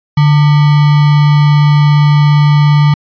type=tone with sample-and-hold; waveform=sine; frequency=147.1 Hz; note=D3; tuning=3 cents sharp; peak=-4 dBFS; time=0.17-2.94 s; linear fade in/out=5 ms; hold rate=1050 Hz; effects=resampled to 11025 Hz